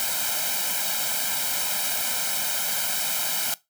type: noise with comb filter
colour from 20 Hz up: white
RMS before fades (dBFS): -26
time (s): 0-3.54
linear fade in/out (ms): 0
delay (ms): 1.3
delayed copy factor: +1
effects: noise-tail reverb RT60 0.2 s tail -19 dB re dry + high-pass 200 Hz 12 dB/octave